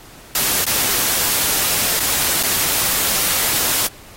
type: noise with dropouts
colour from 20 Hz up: white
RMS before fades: -18 dBFS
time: 0.35-3.87 s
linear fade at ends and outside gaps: 2 ms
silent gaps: 0.644-0.665 / 1.994-2.003 / 2.429-2.434 s
effects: pink hiss -42 dBFS RMS until 4.16 s + AAC 48 kbps